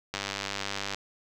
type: click train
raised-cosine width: 0.2 ms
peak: -14 dBFS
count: 81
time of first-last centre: 0.14-0.946 s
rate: 99.3 Hz
effects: none